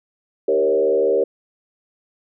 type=tone with frequency modulation; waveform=sine; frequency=469.4 Hz; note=A#4; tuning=12 cents sharp; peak=-14 dBFS; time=0.48-1.24 s; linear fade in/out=5 ms; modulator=74.6 Hz; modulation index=1.3; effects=none